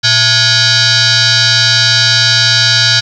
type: tone with frequency modulation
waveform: sine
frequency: 116.54 Hz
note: A#2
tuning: in tune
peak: -6 dBFS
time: 0.03-3.01 s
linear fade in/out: 20 ms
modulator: 777 Hz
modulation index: 6.8
effects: 8-bit